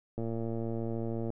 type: click train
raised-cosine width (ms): 2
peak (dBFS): -23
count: 129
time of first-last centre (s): 0.18-1.303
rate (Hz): 114
effects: none